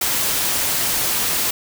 white noise, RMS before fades -20 dBFS, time 0.01-1.51 s, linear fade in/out 5 ms, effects none

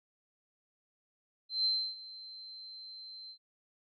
sine tone with ADSR envelope, 4104 Hz, C8, 34 cents flat, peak -26 dBFS, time 1.49-3.38 s, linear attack 160 ms, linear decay 300 ms, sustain -19 dB, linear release 78 ms, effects AAC 64 kbps

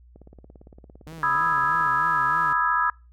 click train, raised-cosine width 2 ms, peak -33 dBFS, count 31, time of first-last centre 0.16-1.865 s, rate 17.6 Hz
sawtooth tone with vibrato, 149 Hz, D3, 25 cents sharp, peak -34 dBFS, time 1.07-2.53 s, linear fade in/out 2 ms, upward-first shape sine, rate 3.2 Hz, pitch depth 170 cents each way
sine chord, E major seventh, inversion second, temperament equal, 987.8 / 1244.5 / 1318.5 / 1661.2 Hz, B5 / D#6 / E6 / G#6, 0 / 0 / 0 / 0 cents, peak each -25 dBFS, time 1.23-2.9 s, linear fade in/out 2 ms
effects noise-tail reverb RT60 0.3 s tail -26 dB re dry + added 60 Hz sine -49 dBFS peak until 3.12 s

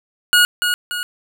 25% pulse tone with echo, 1447 Hz, F#6, 39 cents flat, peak -6 dBFS, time 0.33-0.45 s, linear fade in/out 0 ms, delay 290 ms, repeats 2, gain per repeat -6 dB, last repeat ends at 1.03 s, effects none

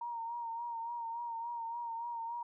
sine tone with vibrato, 932.3 Hz, A#5, in tune, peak -37 dBFS, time 0.01-2.43 s, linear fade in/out 5 ms, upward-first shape sine, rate 3.5 Hz, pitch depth 40 cents each way, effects none

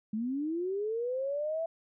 sine linear sweep, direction up, 207.7 to 667 Hz, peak -30 dBFS, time 0.13-1.66 s, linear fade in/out 5 ms, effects none

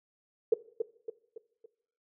sine tone with echo, 451.2 Hz, A4, 44 cents sharp, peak -18 dBFS, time 0.52-0.54 s, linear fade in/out 5 ms, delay 280 ms, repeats 4, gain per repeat -7 dB, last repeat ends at 1.66 s, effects noise-tail reverb RT60 0.7 s tail -19 dB re dry

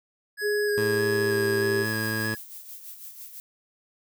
square tone with vibrato, 1661.2 Hz, G#6, in tune, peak -29 dBFS, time 0.37-2.37 s, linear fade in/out 50 ms, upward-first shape square, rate 1.6 Hz, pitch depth 16 cents each way
sine tone with pitch glide, 415.6 to 397.3 Hz, G#4 to G4, +1 to +23 cents, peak -23 dBFS, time 0.41-1.86 s, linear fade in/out 50 ms, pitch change -78 cents, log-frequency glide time 0.67-1.51 s
15% pulse tone, 109.7 Hz, A2, 5 cents flat, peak -22 dBFS, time 0.77-2.35 s, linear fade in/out 10 ms
violet noise with tremolo, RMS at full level -40 dBFS, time 1.85-3.4 s, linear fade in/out 0 ms, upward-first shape sine, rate 6 Hz, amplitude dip 55%
effects none

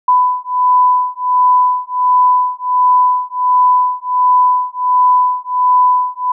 sine beating tone pair, 998 / 999.4 Hz, B5 / B5, +18 / +20 cents, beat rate 1.4 Hz, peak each -12 dBFS, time 0.08-6.32 s, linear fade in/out 5 ms, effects none

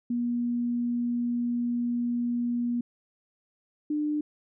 sine tone pair in turn, 240 / 299.3 Hz, B3 / D4, -49 / +33 cents, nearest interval major third, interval 382 cents, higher second, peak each -25 dBFS, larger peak neither, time 0.1-2.81 / 3.9-4.21 s, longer first, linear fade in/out 5 ms, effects none

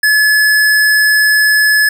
square tone, 1712 Hz, A6, 48 cents flat, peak -8 dBFS, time 0.03-1.89 s, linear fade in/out 5 ms, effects none

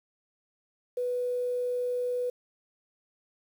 sine tone, 493.9 Hz, B4, in tune, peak -27 dBFS, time 0.97-2.3 s, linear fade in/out 5 ms, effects 9-bit

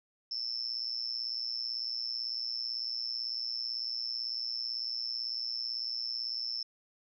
sine tone with amplitude modulation, 5310 Hz, E8, 12 cents sharp, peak -29 dBFS, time 0.31-6.63 s, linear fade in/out 5 ms, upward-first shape sine, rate 118 Hz, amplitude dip 100%, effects none

